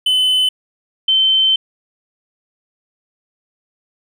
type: tone pair in turn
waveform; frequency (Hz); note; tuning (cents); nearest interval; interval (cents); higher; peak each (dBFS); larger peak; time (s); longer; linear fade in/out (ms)
triangle / sine; 3029 / 3089; F#7 / G7; +40 / -26; unison; 34; second; -10; neither; 0.06-0.49 / 1.08-1.56; second; 5
effects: none